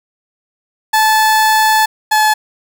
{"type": "tone pair in turn", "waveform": "30% pulse", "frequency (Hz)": [870, 859], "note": ["A5", "A5"], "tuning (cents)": [-20, -42], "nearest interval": "unison", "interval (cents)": 22, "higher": "first", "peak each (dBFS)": -6, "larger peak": "neither", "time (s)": [[0.93, 1.86], [2.11, 2.34]], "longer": "first", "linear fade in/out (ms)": 10, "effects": []}